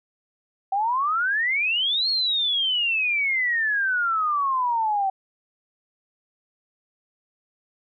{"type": "exponential two-way sweep", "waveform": "sine", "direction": "up then down", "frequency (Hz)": [760, 4344, 760], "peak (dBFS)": -20, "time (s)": [0.72, 5.1], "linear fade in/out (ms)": 5, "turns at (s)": 2.09, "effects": []}